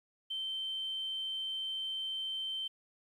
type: tone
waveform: sine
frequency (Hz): 3107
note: G7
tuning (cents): -16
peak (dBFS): -34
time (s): 0.3-2.68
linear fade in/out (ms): 10
effects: tanh soft clip ceiling -30 dBFS + 11-bit